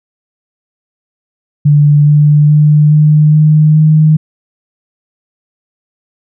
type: tone with pitch steps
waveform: sine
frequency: 146.83 / 148.45 / 150.09 / 151.74 / 153.42 / 155.11 Hz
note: D3 / D3 / D3 / D#3 / D#3 / D#3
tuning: 0 / +19 / +38 / -43 / -24 / -5 cents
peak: -3 dBFS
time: 1.65-4.17 s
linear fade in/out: 10 ms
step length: 420 ms
effects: none